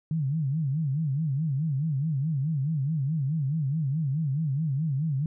sine tone with vibrato, 146.9 Hz, D3, 1 cent sharp, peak -24 dBFS, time 0.11-5.26 s, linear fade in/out 2 ms, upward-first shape sine, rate 4.7 Hz, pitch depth 190 cents each way, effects none

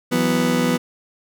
30% pulse chord, E suspended second, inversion none, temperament just, 164.81 / 185.42 / 247.2 Hz, E3 / F#3 / B3, 0 / +4 / +2 cents, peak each -21 / -21 / -16 dBFS, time 0.11-0.78 s, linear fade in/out 20 ms, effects none

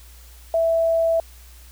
sine tone, 659.3 Hz, E5, in tune, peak -16 dBFS, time 0.54-1.2 s, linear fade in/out 2 ms, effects added 60 Hz sine -43 dBFS peak until 1.71 s + white hiss -50 dBFS RMS until 1.71 s

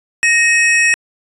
square tone pair together, 1863.5 / 2555 Hz, A#6 / D#7, -1 / +45 cents, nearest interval perfect fourth, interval 546 cents, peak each -13 dBFS, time 0.23-0.94 s, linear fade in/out 0 ms, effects resampled to 24000 Hz

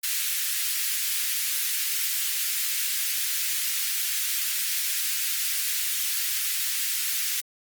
white high-pass noise, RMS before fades -27 dBFS, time 0.03-7.41 s, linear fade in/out 10 ms, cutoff 1700 Hz, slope 24 dB/octave, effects Opus 32 kbps

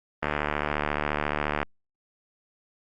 click train, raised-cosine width 0.5 ms, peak -10 dBFS, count 105, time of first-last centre 0.23-1.63 s, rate 74.3 Hz, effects Opus 24 kbps

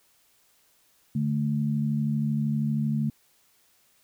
sine tone pair together, 146 / 218.8 Hz, D3 / A3, -10 / -9 cents, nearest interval perfect fifth, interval 701 cents, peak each -26 dBFS, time 1.15-3.1 s, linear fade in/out 5 ms, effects white hiss -64 dBFS RMS until 4.03 s

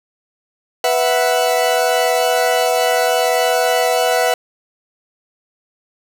40% pulse chord, B suspended fourth, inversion none, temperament equal, 493.9 / 659.3 / 740 Hz, B4 / E5 / F#5, 0 / 0 / 0 cents, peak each -17 dBFS, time 0.84-4.34 s, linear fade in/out 2 ms, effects none

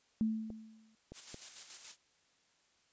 sine tone with exponential decay, 220 Hz, A3, in tune, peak -27 dBFS, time 0.21-0.95 s, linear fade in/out 0 ms, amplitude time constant 160 ms
clicks, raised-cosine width 2 ms, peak -34 dBFS, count 3, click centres 0.503 / 1.12 / 1.344 s
blue noise with tremolo, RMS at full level -44 dBFS, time 1.13-1.97 s, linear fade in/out 50 ms, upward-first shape square, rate 7 Hz, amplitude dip 45%
effects white hiss -72 dBFS RMS until 2.92 s + resampled to 16000 Hz

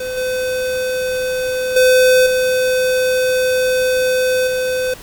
square tone with level steps, 509 Hz, C5, 48 cents flat, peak -22 / -18 / -9 / -14 / -17 dBFS, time 0-4.94 s, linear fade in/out 5 ms, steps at 0.17 / 1.76 / 2.26 / 4.47 s, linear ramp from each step 5 ms, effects pink hiss -37 dBFS RMS until 5.02 s

